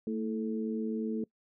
sine tone cluster, 223.9 / 327.1 / 435.3 Hz, A3 / E4 / A4, +30 / -13 / -19 cents, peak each -32 / -39 / -37 dBFS, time 0.07-1.24 s, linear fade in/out 2 ms, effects noise-tail reverb RT60 0.1 s tail -23 dB re dry

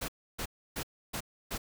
pink noise bursts, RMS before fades -36 dBFS, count 5, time 0.01-1.58 s, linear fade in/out 10 ms, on 74 ms, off 300 ms, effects none

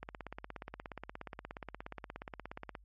click train, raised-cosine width 0.5 ms, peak -27 dBFS, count 47, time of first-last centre 0.03-2.752 s, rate 16.9 Hz, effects added 50 Hz sine -58 dBFS peak until 2.84 s + MP3 32 kbps

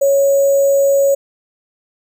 sine tone with sample-and-hold, 554.4 Hz, C#5, in tune, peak -9 dBFS, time 0.01-1.15 s, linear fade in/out 10 ms, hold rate 7350 Hz, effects none

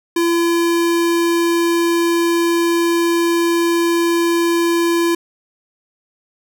square tone, 339.3 Hz, F4, 50 cents flat, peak -14 dBFS, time 0.16-5.15 s, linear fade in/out 5 ms, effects none

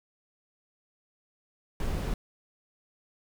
brown noise, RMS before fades -30 dBFS, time 1.8-2.14 s, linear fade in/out 2 ms, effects none

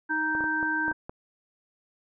harmonic tone, 312.3 Hz, D#4, 7 cents sharp, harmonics 1 / 3 / 5, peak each -32 / -32 / -26 dBFS, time 0.09-0.93 s, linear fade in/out 20 ms
clicks, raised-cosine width 1 ms, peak -23 dBFS, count 7, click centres 0.351 / 0.407 / 0.441 / 0.629 / 0.881 / 0.915 / 1.095 s
effects none

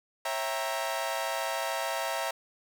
sawtooth chord, C# diminished seventh, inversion none, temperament equal with one note detuned, 545.5 / 659.3 / 784 / 932.3 Hz, C#5 / E5 / G5 / Bb5, -28 / 0 / 0 / 0 cents, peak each -33 / -30 / -34 / -31 dBFS, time 0.25-2.31 s, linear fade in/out 5 ms, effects none

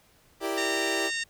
30% pulse chord, E half-diminished seventh, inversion none, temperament equal, 329.6 / 392 / 466.2 / 587.3 Hz, E4 / G4 / Bb4 / D5, 0 / 0 / 0 / 0 cents, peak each -30 / -29 / -35 / -33 dBFS, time 0.4-1.11 s, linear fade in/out 50 ms
harmonic tone, 918 Hz, A#5, 27 cents flat, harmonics 2 / 3 / 4 / 5 / 6 / 7 / 8 / 9, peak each -31 / -35 / -37 / -39 / -41 / -42 / -43 / -44 dBFS, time 0.57-1.24 s, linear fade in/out 10 ms
effects pink hiss -61 dBFS RMS until 1.29 s

